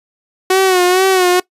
sawtooth tone with vibrato, 370 Hz, F#4, in tune, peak -5 dBFS, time 0.5-1.4 s, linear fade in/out 5 ms, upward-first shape sine, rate 2.2 Hz, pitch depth 62 cents each way, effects noise-tail reverb RT60 0.1 s tail -21 dB re dry + resampled to 32000 Hz

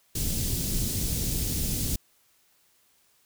pink band-stop noise, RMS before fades -28 dBFS, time 0.15-1.96 s, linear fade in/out 5 ms, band 240 to 5400 Hz, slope 12 dB/octave, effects white hiss -65 dBFS RMS until 3.25 s

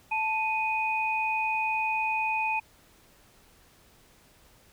sine tone pair together, 880 / 2489 Hz, A5 / D#7, 0 / 0 cents, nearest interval octave + tritone, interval 1800 cents, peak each -28 dBFS, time 0.11-2.6 s, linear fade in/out 10 ms, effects pink hiss -59 dBFS RMS until 4.72 s

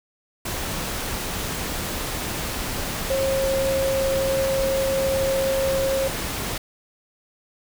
sine tone in noise, 538 Hz, C5, 48 cents sharp, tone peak -20 dBFS, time 3.1-6.08 s, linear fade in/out 5 ms, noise pink, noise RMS -28 dBFS, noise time 0.45-6.58 s, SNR +5 dB, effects none

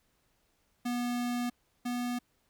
square tone pair in turn, 243 / 244.1 Hz, B3 / B3, -28 / -20 cents, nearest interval unison, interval 8 cents, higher second, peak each -31 / -32 dBFS, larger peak first, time 0.85-1.5 / 1.85-2.19 s, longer first, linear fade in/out 10 ms, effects pink hiss -73 dBFS RMS until 2.49 s

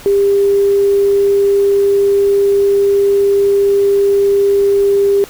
sine tone with quantisation, 399.3 Hz, G4, 32 cents sharp, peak -8 dBFS, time 0.06-5.24 s, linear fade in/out 0 ms, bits 6, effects pink hiss -35 dBFS RMS until 5.29 s

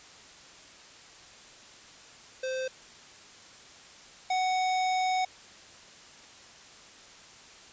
square tone pair in turn, 520 / 744.1 Hz, C5 / F#5, -11 / +10 cents, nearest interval tritone, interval 621 cents, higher second, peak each -31 / -26 dBFS, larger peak second, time 2.43-2.68 / 4.3-5.25 s, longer second, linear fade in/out 5 ms, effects white hiss -51 dBFS RMS until 7.72 s + resampled to 16000 Hz

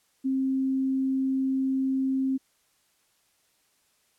sine tone, 265.5 Hz, C4, 25 cents sharp, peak -23 dBFS, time 0.24-2.38 s, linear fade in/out 20 ms, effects white hiss -68 dBFS RMS until 4.18 s + low-pass 12000 Hz 12 dB/octave

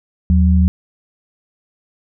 sine tone pair together, 77.78 / 183.45 Hz, D#2 / F#3, 0 / -15 cents, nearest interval octave + minor third, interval 1485 cents, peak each -10 / -14 dBFS, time 0.3-0.68 s, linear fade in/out 0 ms, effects none

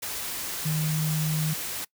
sine tone in noise, 155.56 Hz, D#3, in tune, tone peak -24 dBFS, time 0.65-1.54 s, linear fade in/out 10 ms, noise white, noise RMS -33 dBFS, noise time 0.02-1.85 s, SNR +6 dB, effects noise-tail reverb RT60 0.1 s tail -23 dB re dry

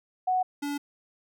sine / square tone pair in turn, 740 / 287.5 Hz, F#5 / D4, 0 / -37 cents, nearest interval octave + major third, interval 1637 cents, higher first, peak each -22 / -30 dBFS, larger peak first, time 0.27-0.43 / 0.62-0.78 s, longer neither, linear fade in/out 10 ms, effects none

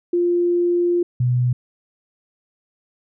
sine tone pair in turn, 349.3 / 123.89 Hz, F4 / B2, 0 / +6 cents, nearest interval octave + tritone, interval 1794 cents, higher first, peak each -15 dBFS, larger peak neither, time 0.13-1.03 / 1.2-1.53 s, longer first, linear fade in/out 5 ms, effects none

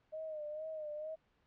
sine tone with vibrato, 616 Hz, D#5, 17 cents flat, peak -40 dBFS, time 0.12-1.16 s, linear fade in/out 20 ms, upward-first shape sine, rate 2.2 Hz, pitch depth 57 cents each way, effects pink hiss -75 dBFS RMS until 1.46 s + low-pass 3000 Hz 12 dB/octave

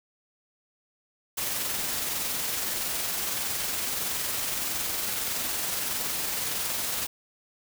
white noise with amplitude modulation, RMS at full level -29 dBFS, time 1.37-7.07 s, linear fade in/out 10 ms, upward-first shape sine, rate 21.6 Hz, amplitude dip 25%, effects none

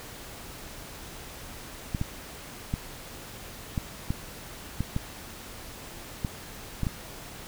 clicks, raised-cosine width 5 ms, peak -15 dBFS, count 10, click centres 1.948 / 2.014 / 2.739 / 3.778 / 4.105 / 4.806 / 4.964 / 6.248 / 6.833 / 6.868 s, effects pink hiss -43 dBFS RMS until 7.47 s

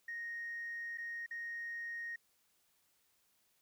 sine tone with dropouts, 1864.7 Hz, A#6, in tune, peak -39 dBFS, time 0.08-2.16 s, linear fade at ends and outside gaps 5 ms, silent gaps 0.975-0.982 / 1.263-1.309 s, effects tanh soft clip ceiling -36 dBFS + white hiss -75 dBFS RMS until 3.61 s

